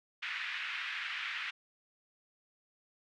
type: band-pass noise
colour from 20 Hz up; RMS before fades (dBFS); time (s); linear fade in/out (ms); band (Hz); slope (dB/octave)
white; -39; 0.22-1.51; 10; 1500 to 2700; 24
effects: none